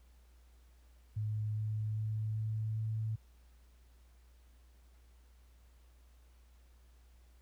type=tone with pitch steps; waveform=sine; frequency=107 / 107.74 / 108.49 / 109.25 / 110.01 Hz; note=A2 / A2 / A2 / A2 / A2; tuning=-48 / -36 / -24 / -12 / 0 cents; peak=-33 dBFS; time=1.16-3.16 s; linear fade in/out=10 ms; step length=400 ms; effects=added 60 Hz sine -59 dBFS peak until 7.41 s + pink hiss -72 dBFS RMS until 7.41 s